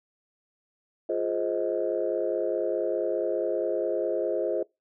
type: chord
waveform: sine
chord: F minor seventh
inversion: none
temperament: just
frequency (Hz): 349.2 / 419.1 / 523.8 / 628.6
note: F4 / Ab4 / C5 / Eb5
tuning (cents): 0 / +16 / +2 / +18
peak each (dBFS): -30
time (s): 1.09-4.63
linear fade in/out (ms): 5
effects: noise-tail reverb RT60 0.2 s tail -23 dB re dry + tanh soft clip ceiling -15 dBFS